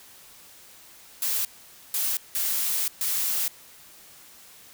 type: noise bursts at uneven times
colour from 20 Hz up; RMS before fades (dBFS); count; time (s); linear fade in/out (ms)
blue; -26; 4; 1.22-1.45 / 1.94-2.17 / 2.35-2.88 / 3.01-3.48; 2
effects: white hiss -50 dBFS RMS until 4.73 s